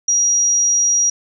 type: tone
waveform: sine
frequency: 5740 Hz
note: F8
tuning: 47 cents sharp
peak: -12 dBFS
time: 0.08-1.1 s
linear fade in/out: 5 ms
effects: none